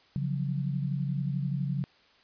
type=tone cluster; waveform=sine; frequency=139.7 / 172.8 / 184.4 Hz; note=C#3 / F3 / F#3; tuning=+14 / -18 / -6 cents; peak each=-29 / -36 / -35 dBFS; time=0.16-1.84 s; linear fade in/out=0 ms; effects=white hiss -61 dBFS RMS until 2.23 s + resampled to 11025 Hz